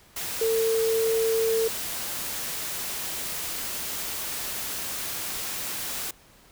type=tone in noise; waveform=sine; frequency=450 Hz; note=A4; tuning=39 cents sharp; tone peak=-21 dBFS; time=0.41-1.68 s; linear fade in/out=5 ms; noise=white; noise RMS=-32 dBFS; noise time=0.16-6.11 s; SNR=+8 dB; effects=pink hiss -55 dBFS RMS until 6.51 s